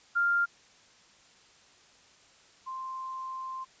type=tone pair in turn; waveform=sine; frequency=1396.9 / 1046.5 Hz; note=F6 / C6; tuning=0 / 0 cents; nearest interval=perfect fourth; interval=500 cents; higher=first; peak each=-23 / -35 dBFS; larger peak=first; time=0.15-0.46 / 2.66-3.65 s; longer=second; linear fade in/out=20 ms; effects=white hiss -59 dBFS RMS until 3.8 s + resampled to 16000 Hz